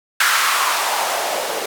blue noise with band-pass filter sweep, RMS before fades -19 dBFS, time 0.2-1.66 s, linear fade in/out 5 ms, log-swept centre 1500 to 480 Hz, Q 2.7, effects none

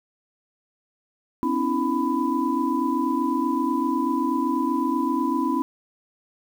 sine tone cluster, 255.1 / 283.1 / 327.8 / 997 Hz, C4 / C#4 / E4 / B5, -44 / +37 / -10 / +16 cents, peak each -26 dBFS, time 1.43-5.62 s, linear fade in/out 0 ms, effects 8-bit

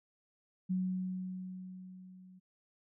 sine tone with level ramp, 185 Hz, F#3, in tune, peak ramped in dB -29 to -54 dBFS, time 0.69-2.4 s, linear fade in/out 20 ms, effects none

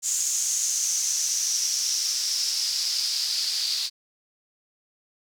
white noise with band-pass filter sweep, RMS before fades -26 dBFS, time 0.02-3.9 s, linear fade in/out 50 ms, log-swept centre 6900 to 4500 Hz, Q 6, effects none

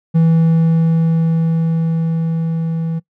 triangle tone with level ramp, 163.7 Hz, E3, 12 cents flat, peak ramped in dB -6 to -15 dBFS, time 0.14-3 s, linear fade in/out 20 ms, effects noise-tail reverb RT60 0.1 s tail -22 dB re dry

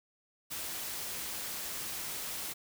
white noise, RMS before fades -39 dBFS, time 0.5-2.54 s, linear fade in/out 20 ms, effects none

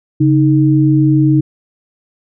sine tone pair together, 138.58 / 311.1 Hz, C#3 / D#4, 0 / 0 cents, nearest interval octave + major second, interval 1400 cents, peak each -10 dBFS, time 0.2-1.41 s, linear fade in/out 10 ms, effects none

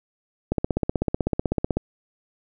click train, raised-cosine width 2 ms, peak -8 dBFS, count 21, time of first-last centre 0.52-1.77 s, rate 16 Hz, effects none

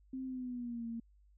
sine tone with pitch glide, 261.6 to 230.4 Hz, C4 to A#3, 0 to -20 cents, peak -38 dBFS, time 0.13-1 s, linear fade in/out 5 ms, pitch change -220 cents, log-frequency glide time 0.25-0.86 s, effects added 50 Hz sine -62 dBFS peak until 1.37 s

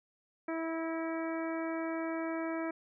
harmonic tone with a mistuned harmonic, 326.2 Hz, E4, 18 cents flat, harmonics 1 / 2 / 3 / 4 / 5 / 6 / 7, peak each -35 / -39 / -45 / -45 / -47 / -50 / -48 dBFS, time 0.48-2.71 s, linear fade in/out 5 ms, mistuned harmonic 6, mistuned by -27 cents, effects none

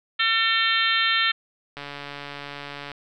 harmonic tone, 450 Hz, A4, 39 cents sharp, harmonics 3 / 4 / 5 / 6 / 7 / 8 / 9, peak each -26 / -24 / -27 / -29 / -26 / -27 / -31 dBFS, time 0.19-1.32 s, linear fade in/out 10 ms
click train, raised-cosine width 0.3 ms, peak -19 dBFS, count 165, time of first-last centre 1.77-2.917 s, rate 143 Hz
effects none

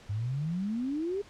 sine exponential sweep, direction up, 98 to 415.3 Hz, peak -29 dBFS, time 0.09-1.22 s, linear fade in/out 10 ms, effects pink hiss -54 dBFS RMS until 1.29 s + low-pass 6000 Hz 12 dB/octave

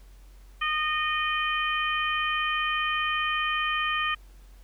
harmonic tone, 615 Hz, D#5, 20 cents flat, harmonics 2 / 3 / 4 / 5, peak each -28 / -30 / -31 / -32 dBFS, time 0.61-4.15 s, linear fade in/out 10 ms, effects added 46 Hz sine -47 dBFS peak until 4.63 s + pink hiss -61 dBFS RMS until 4.63 s

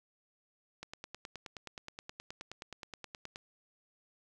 click train, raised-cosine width 0.2 ms, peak -26 dBFS, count 25, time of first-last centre 0.83-3.359 s, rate 9.49 Hz, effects none

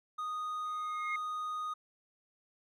triangle tone, 1240 Hz, D#6, 6 cents flat, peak -33 dBFS, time 0.18-1.74 s, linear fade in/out 10 ms
sine tone with exponential growth, 2140 Hz, C7, 38 cents sharp, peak -32 dBFS, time 0.65-1.16 s, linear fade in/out 5 ms, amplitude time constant 110 ms
effects none

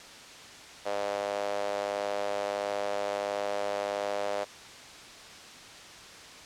sawtooth tone with high-pass filter, 101.5 Hz, G#2, 39 cents flat, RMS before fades -32 dBFS, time 0.85-4.45 s, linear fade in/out 20 ms, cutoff 580 Hz, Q 4.2, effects white hiss -47 dBFS RMS until 6.45 s + low-pass 6000 Hz 12 dB/octave

